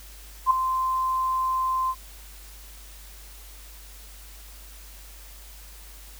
sine tone with ADSR envelope, 1040 Hz, C6, 11 cents flat, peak -12 dBFS, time 0.46-1.95 s, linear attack 47 ms, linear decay 4 ms, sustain -10 dB, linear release 53 ms, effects added 50 Hz sine -44 dBFS peak until 6.19 s + white hiss -48 dBFS RMS until 6.19 s

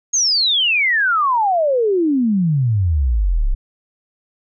sine exponential sweep, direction down, 6645 to 30.06 Hz, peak -13 dBFS, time 0.13-3.55 s, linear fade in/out 10 ms, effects none

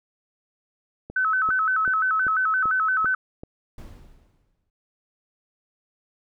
click train, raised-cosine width 2 ms, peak -23 dBFS, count 7, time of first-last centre 1.1-3.435 s, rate 2.57 Hz
sine tone with vibrato, 1400 Hz, F6, 4 cents sharp, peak -19 dBFS, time 1.16-3.15 s, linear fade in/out 5 ms, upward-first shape square, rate 5.8 Hz, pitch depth 140 cents each way
brown noise with exponential decay, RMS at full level -37 dBFS, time 3.78-4.7 s, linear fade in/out 2 ms, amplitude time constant 200 ms
effects none

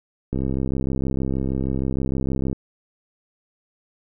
click train, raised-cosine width 3 ms, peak -12 dBFS, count 147, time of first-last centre 0.33-2.529 s, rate 66.4 Hz, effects none

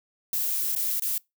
violet noise with dropouts, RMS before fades -27 dBFS, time 0.33-1.18 s, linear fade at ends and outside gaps 2 ms, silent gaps 0.752-0.761 / 0.998-1.021 s, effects noise-tail reverb RT60 0.2 s tail -25 dB re dry

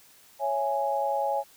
sine chord, C# minor, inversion none, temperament just, 554.4 / 665.2 / 831.5 Hz, C#5 / E5 / G#5, 0 / +16 / +2 cents, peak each -29 / -32 / -27 dBFS, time 0.39-1.44 s, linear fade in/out 50 ms, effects white hiss -56 dBFS RMS until 1.56 s

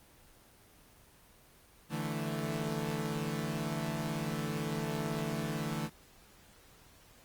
sawtooth chord, D suspended second, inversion none, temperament equal, 146.83 / 164.81 / 220 Hz, D3 / E3 / A3, 0 / 0 / 0 cents, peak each -34 dBFS, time 1.89-5.9 s, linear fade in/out 50 ms, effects pink hiss -60 dBFS RMS until 7.24 s + Opus 24 kbps

